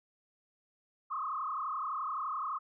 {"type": "tone with frequency modulation", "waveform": "sine", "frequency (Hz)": 1169, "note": "D6", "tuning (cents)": -8, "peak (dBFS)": -33, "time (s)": [1.1, 2.59], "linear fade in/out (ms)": 20, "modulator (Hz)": 31.7, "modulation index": 3.6, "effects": []}